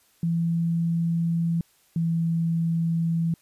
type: tone pair in turn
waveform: sine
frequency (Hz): 167.5 / 165.86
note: E3 / E3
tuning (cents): +28 / +11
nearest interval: unison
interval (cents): 17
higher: first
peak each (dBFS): -21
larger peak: neither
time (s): 0.23-1.61 / 1.96-3.34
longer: neither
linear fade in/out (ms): 2
effects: white hiss -62 dBFS RMS until 3.41 s + resampled to 32000 Hz

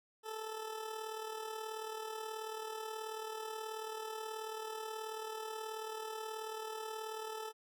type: tone with amplitude modulation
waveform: 20% pulse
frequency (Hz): 438.4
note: A4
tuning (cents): -6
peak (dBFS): -34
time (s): 0.23-7.53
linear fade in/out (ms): 50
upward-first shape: sine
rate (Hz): 38.5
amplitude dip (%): 50
effects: none

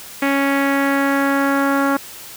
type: tone with low-pass filter sweep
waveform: sawtooth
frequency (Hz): 277.2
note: C#4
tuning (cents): 0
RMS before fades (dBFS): -17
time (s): 0.22-1.97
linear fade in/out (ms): 5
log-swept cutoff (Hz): 2200 to 1400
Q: 2.7
effects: white hiss -36 dBFS RMS until 2.36 s

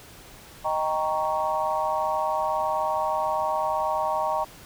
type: chord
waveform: sine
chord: Eb dominant seventh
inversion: none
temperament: equal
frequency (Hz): 622.3 / 784 / 932.3 / 1108.7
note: Eb5 / G5 / Bb5 / Db6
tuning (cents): 0 / 0 / 0 / 0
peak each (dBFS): -28 / -29 / -27 / -30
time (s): 0.64-4.45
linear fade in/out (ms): 20
effects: pink hiss -47 dBFS RMS until 4.65 s

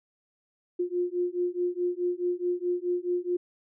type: beating tone pair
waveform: sine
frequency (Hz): 352.8 / 357.5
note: F4 / F4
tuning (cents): +18 / +41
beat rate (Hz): 4.7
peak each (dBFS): -29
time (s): 0.79-3.37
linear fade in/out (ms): 10
effects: none

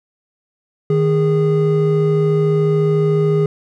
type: tone pair together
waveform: triangle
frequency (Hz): 155.1 / 411.4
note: D#3 / G#4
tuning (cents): -5 / -16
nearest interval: octave + perfect fourth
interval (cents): 1689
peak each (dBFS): -13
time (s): 0.9-3.46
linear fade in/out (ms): 2
effects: none

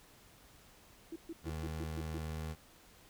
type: tone bursts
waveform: sine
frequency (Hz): 330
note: E4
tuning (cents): +2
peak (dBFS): -40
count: 7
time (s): 1.12-2.18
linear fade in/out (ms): 5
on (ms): 40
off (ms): 130
type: tone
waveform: 25% pulse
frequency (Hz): 78.8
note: D#2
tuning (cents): +23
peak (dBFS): -35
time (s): 1.43-2.56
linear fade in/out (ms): 50
effects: pink hiss -61 dBFS RMS until 3.09 s

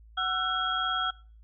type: tone cluster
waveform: sine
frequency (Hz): 746 / 1341 / 1484 / 3285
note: F#5 / E6 / F#6 / G#7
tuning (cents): +14 / +29 / +5 / -20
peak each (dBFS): -35 / -29 / -34 / -31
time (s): 0.17-1.11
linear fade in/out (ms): 10
effects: noise-tail reverb RT60 0.4 s tail -23 dB re dry + added 55 Hz sine -50 dBFS peak until 1.43 s

